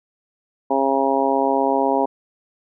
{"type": "harmonic tone", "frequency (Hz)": 136, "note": "C#3", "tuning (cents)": -33, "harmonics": [2, 3, 4, 5, 6, 7], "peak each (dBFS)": [-23, -23, -23, -23, -23, -23], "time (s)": [0.7, 2.06], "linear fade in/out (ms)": 10, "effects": []}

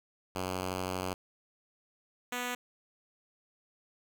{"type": "tone pair in turn", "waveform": "5% pulse", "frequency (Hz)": [92.5, 246.2], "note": ["F#2", "B3"], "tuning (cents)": [0, -5], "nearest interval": "octave + perfect fourth", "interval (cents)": 1695, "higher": "second", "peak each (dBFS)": -22, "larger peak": "neither", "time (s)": [[0.35, 1.14], [2.32, 2.55]], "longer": "first", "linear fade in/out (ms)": 5, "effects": []}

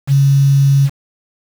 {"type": "tone with quantisation", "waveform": "sine", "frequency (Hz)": 138.59, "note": "C#3", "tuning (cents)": 0, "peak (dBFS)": -7, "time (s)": [0.07, 0.9], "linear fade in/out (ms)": 50, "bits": 5, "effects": []}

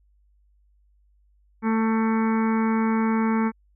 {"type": "harmonic tone", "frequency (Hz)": 222.7, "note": "A3", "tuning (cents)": 21, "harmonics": [1, 2, 4, 5, 6, 7, 8, 9, 10], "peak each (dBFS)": [-20, -30, -30, -34, -35, -39, -41, -43, -38], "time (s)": [1.62, 3.52], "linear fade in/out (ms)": 50, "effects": ["added 50 Hz sine -58 dBFS peak until 3.75 s"]}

